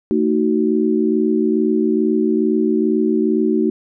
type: chord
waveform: sine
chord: D# diminished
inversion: second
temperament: just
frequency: 224 / 311.1 / 373.4 Hz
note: A3 / D#4 / F#4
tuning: +31 / 0 / +16 cents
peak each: -18 dBFS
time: 0.11-3.7 s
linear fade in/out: 0 ms
effects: none